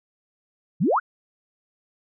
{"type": "exponential sweep", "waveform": "sine", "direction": "up", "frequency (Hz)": [133.5, 1610], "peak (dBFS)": -17, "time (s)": [0.8, 1], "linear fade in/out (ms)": 20, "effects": []}